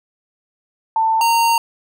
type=tone pair in turn; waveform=sine / square; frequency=891 / 923.7 Hz; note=A5 / A#5; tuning=+22 / -16 cents; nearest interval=minor second; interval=62 cents; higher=second; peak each=-13 dBFS; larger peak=neither; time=0.96-1.21 / 1.21-1.58 s; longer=second; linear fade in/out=2 ms; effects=none